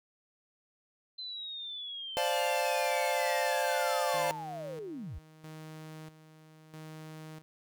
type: linear sweep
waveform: sine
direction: down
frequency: 4069 to 48 Hz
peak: -38 dBFS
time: 1.18-5.19 s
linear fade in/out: 10 ms
type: chord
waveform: 45% pulse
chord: D minor seventh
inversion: third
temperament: equal with one note detuned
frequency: 523.3 / 587.3 / 698.5 / 871.9 Hz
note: C5 / D5 / F5 / A5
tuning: 0 / 0 / 0 / -16 cents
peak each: -34 dBFS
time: 2.17-4.31 s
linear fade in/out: 0 ms
type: tone with tremolo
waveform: sawtooth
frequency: 156.8 Hz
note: D#3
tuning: 14 cents sharp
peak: -40 dBFS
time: 4.14-7.42 s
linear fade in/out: 0 ms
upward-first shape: square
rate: 0.77 Hz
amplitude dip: 70%
effects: none